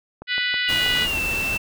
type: click train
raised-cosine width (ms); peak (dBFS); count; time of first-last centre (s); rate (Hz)
1; -22; 6; 0.22-1.024; 6.22
type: harmonic tone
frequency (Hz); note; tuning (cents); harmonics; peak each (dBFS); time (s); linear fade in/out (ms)
493.9; B4; 0; 3 / 4 / 5 / 6 / 7 / 8 / 9 / 10; -28 / -24 / -31 / -27 / -32 / -31 / -37 / -41; 0.27-1.08; 50
type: tone with pitch glide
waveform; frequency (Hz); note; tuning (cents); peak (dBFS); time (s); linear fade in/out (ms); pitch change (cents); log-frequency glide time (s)
sine; 2879 to 2671; F#7 to E7; -48 to +22; -22; 0.67-1.58; 10; -130; 1.04-1.19
type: noise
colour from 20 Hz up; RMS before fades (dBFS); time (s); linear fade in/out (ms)
pink; -30; 0.68-1.58; 20
effects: none